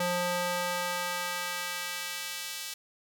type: tone with high-pass filter sweep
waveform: square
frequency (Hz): 177.2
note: F3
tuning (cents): +25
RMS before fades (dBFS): -33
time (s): 0-2.74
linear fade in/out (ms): 5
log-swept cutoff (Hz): 390 to 3500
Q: 0.77
effects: none